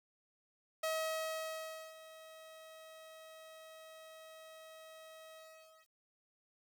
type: tone with ADSR envelope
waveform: sawtooth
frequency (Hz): 638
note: D#5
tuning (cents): +43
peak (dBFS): -30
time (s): 0.83-5.94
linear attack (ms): 7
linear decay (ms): 1100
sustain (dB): -19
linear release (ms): 560
effects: 11-bit